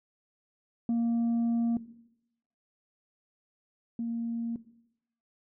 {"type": "tone pair in turn", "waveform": "sine", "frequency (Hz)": [233.1, 232.1], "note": ["A#3", "A#3"], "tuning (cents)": [0, -7], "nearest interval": "unison", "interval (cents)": 7, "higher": "first", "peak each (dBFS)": [-22, -29], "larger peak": "first", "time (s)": [[0.89, 1.77], [3.99, 4.56]], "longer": "first", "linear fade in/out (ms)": 2, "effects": ["noise-tail reverb RT60 0.8 s tail -17 dB re dry", "tanh soft clip ceiling -24 dBFS"]}